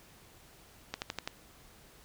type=slowing click train; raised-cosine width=0.2 ms; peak=-17 dBFS; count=5; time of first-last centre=0.94-1.275 s; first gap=79 ms; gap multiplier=1.04; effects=pink hiss -58 dBFS RMS until 2.04 s